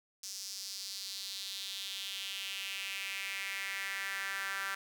sawtooth tone with high-pass filter sweep, 195.5 Hz, G3, 4 cents flat, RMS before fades -40 dBFS, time 0.23-4.75 s, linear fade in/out 5 ms, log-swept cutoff 5600 to 1500 Hz, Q 3.3, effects 10-bit

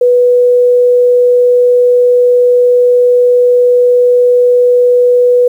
sine tone, 491.6 Hz, B4, 8 cents flat, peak -4 dBFS, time 0.01-5.48 s, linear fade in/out 5 ms, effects 7-bit

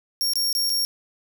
sawtooth tone with dropouts, 5540 Hz, F8, 15 cents flat, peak -18 dBFS, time 0.21-0.85 s, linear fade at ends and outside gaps 0 ms, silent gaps 0.335-0.356 / 0.528-0.551 / 0.695-0.701 s, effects none

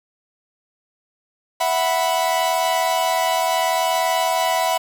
45% pulse chord, E suspended second, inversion none, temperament equal, 659.3 / 740 / 987.8 Hz, E5 / F#5 / B5, 0 / 0 / 0 cents, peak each -22 dBFS, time 1.6-4.78 s, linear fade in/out 10 ms, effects 7-bit

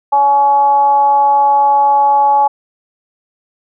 sine tone with frequency modulation, 846 Hz, G#5, 32 cents sharp, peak -7 dBFS, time 0.12-2.48 s, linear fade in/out 10 ms, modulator 280 Hz, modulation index 0.37, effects none

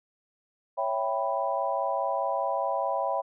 sine chord, C# half-diminished seventh, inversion none, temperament equal, 554.4 / 659.3 / 784 / 987.8 Hz, C#5 / E5 / G5 / B5, 0 / 0 / 0 / 0 cents, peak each -31 dBFS, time 0.77-3.22 s, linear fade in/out 20 ms, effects none

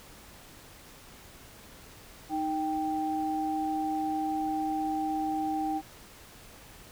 sine tone pair together, 311.1 / 784 Hz, D#4 / G5, 0 / 0 cents, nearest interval octave + major third, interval 1600 cents, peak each -31 / -30 dBFS, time 2.29-5.82 s, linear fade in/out 50 ms, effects pink hiss -51 dBFS RMS until 6.91 s

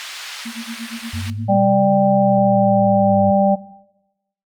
white band-pass noise, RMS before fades -32 dBFS, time 0-1.3 s, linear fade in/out 0 ms, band 1300 to 4200 Hz, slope 12 dB/octave
sine tone with tremolo, 230.6 Hz, A#3, 19 cents flat, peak -25 dBFS, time 0.45-1.57 s, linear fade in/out 10 ms, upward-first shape sine, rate 8.5 Hz, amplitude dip 90%
sine exponential two-way sweep, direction up then down, 90.2 to 138.59 to 100.7 Hz, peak -23 dBFS, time 1.13-3.31 s, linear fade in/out 5 ms, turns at 1.9 s
harmonic tone, 196.8 Hz, G3, 7 cents sharp, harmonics 1 / 3 / 4, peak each -16 / -16 / -16 dBFS, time 1.48-3.56 s, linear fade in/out 20 ms
effects noise-tail reverb RT60 0.9 s tail -18 dB re dry + Opus 48 kbps

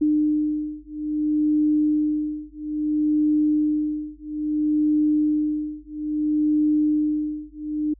sine beating tone pair, 302.1 / 302.7 Hz, D4 / D#4, +49 / -48 cents, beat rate 0.6 Hz, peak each -22 dBFS, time 0.01-7.94 s, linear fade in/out 10 ms, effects added 50 Hz sine -48 dBFS peak until 7.99 s

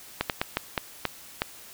slowing click train, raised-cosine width 0.3 ms, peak -8 dBFS, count 7, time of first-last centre 0.21-1.419 s, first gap 88 ms, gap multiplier 1.33, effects white hiss -47 dBFS RMS until 1.73 s

